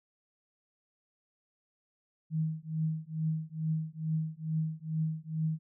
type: tone with tremolo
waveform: sine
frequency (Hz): 158.3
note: D#3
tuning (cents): +30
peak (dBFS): -26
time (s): 2.3-5.59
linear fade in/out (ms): 50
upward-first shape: triangle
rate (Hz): 2.3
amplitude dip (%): 100
effects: none